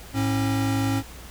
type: tone pair together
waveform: square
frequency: 108 / 272.1 Hz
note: A2 / C#4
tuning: -32 / -32 cents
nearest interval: octave + major third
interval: 1600 cents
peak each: -25 dBFS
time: 0.13-1.03 s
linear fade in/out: 50 ms
effects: added 60 Hz sine -43 dBFS peak until 1.3 s + pink hiss -44 dBFS RMS until 1.3 s